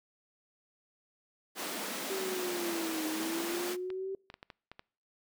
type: high-pass noise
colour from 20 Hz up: pink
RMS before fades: -38 dBFS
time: 1.55-3.77 s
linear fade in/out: 50 ms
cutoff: 200 Hz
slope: 48 dB/octave
type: linear two-way sweep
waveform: sine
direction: down then up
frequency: 388.8 to 311.1 to 388.8 Hz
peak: -34 dBFS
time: 2.1-4.15 s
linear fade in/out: 2 ms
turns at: 3.06 s
type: clicks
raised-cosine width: 0.3 ms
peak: -30 dBFS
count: 11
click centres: 2.741 / 2.941 / 3.233 / 3.537 / 3.903 / 4.301 / 4.341 / 4.429 / 4.502 / 4.716 / 4.794 s
effects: noise-tail reverb RT60 0.5 s tail -25 dB re dry